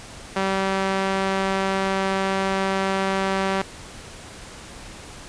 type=tone with band-pass filter; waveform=sawtooth; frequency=192.8 Hz; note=G3; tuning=28 cents flat; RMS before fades=-23 dBFS; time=0.36-3.62 s; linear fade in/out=5 ms; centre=1200 Hz; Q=0.51; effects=pink hiss -40 dBFS RMS until 5.28 s + resampled to 22050 Hz